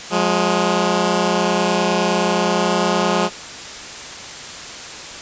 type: tone pair together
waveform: 10% pulse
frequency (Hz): 178.5 / 208.2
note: F3 / G#3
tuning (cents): +38 / +5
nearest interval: minor third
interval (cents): 267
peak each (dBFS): -10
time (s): 0.1-3.3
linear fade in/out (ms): 50
effects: white hiss -32 dBFS RMS until 5.21 s + resampled to 16000 Hz

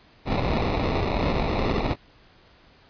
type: noise with sample-and-hold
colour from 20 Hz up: pink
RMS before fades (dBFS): -24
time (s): 0.25-1.96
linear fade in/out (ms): 50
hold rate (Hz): 1575
effects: pink hiss -55 dBFS RMS until 2.89 s + resampled to 11025 Hz

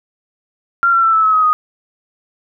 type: tone with pitch steps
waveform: sine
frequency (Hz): 1381 / 1357.3 / 1334 / 1311 / 1288.5 / 1266.4 / 1244.6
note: F6 / F6 / E6 / E6 / E6 / D#6 / D#6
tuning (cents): -20 / -50 / +20 / -10 / -40 / +30 / 0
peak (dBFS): -9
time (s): 0.83-1.53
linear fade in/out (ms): 0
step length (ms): 100
effects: none

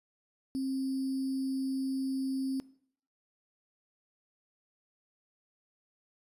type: tone with sample-and-hold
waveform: sine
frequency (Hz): 266.2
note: C4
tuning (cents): +30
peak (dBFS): -30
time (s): 0.55-2.6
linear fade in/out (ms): 0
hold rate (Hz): 4900
effects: noise-tail reverb RT60 0.6 s tail -20 dB re dry + resampled to 32000 Hz

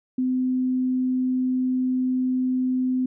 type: tone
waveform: sine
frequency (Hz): 255.6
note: C4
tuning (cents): -40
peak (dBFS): -20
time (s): 0.18-3.06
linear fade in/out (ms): 5
effects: none

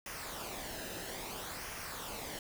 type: noise with flanger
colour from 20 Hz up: pink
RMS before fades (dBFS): -43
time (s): 0.06-2.39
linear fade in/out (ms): 2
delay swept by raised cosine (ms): 0.25 to 0.9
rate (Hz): 0.6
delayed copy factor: -0.55
effects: none

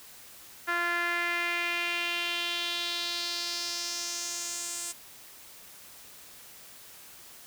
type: tone with band-pass filter sweep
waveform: sawtooth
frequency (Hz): 345.9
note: F4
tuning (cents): -17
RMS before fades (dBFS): -32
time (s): 0.67-4.93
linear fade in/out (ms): 20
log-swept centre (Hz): 1600 to 8200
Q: 3
effects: white hiss -50 dBFS RMS until 7.46 s

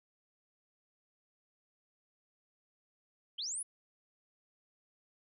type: linear sweep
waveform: sine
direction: up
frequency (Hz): 2900 to 10490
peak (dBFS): -36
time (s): 3.38-3.63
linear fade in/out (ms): 10
effects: none

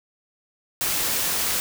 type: noise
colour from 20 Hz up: white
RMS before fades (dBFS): -24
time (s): 0.81-1.6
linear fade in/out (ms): 0
effects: none

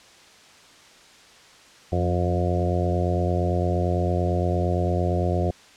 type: harmonic tone with a mistuned harmonic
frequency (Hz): 88.8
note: F2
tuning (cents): +29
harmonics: 1 / 2 / 3 / 4 / 5 / 6 / 7 / 8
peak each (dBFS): -23 / -28 / -35 / -29 / -33 / -31 / -31 / -31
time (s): 1.92-5.51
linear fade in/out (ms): 5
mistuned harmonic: 2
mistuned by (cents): -35
effects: white hiss -50 dBFS RMS until 5.76 s + low-pass 6000 Hz 12 dB/octave

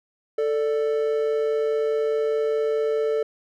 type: tone pair together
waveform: triangle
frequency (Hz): 442.4 / 587.2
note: A4 / D5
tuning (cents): +9 / 0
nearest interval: perfect fourth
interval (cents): 491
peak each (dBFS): -19 / -26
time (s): 0.38-3.23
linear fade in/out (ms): 5
effects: none

